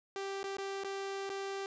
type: tone with dropouts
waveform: sawtooth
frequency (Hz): 392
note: G4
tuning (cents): 0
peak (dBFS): -33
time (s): 0.16-1.66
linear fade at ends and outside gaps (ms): 1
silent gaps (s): 0.431-0.441 / 0.569-0.584 / 0.837-0.845 / 1.294-1.299
effects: resampled to 16000 Hz + 11-bit